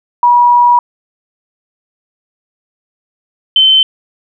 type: tone pair in turn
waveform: sine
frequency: 966 / 3078 Hz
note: B5 / G7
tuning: -39 / -32 cents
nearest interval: octave + minor sixth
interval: 2007 cents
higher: second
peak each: -4 dBFS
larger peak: neither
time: 0.23-0.79 / 3.56-3.83 s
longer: first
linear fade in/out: 2 ms
effects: none